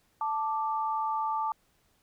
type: tone pair together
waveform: sine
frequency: 881 / 1176 Hz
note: A5 / D6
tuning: +2 / +2 cents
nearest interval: perfect fourth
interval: 500 cents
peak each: -29 / -32 dBFS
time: 0.21-1.52 s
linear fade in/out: 2 ms
effects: pink hiss -69 dBFS RMS until 2.02 s